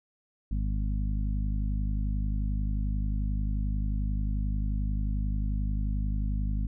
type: harmonic tone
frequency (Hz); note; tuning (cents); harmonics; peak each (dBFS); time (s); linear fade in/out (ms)
51.3; G#1; -21; 1 / 2 / 3 / 4 / 5; -27 / -35 / -39 / -38 / -43; 0.51-6.67; 5
effects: none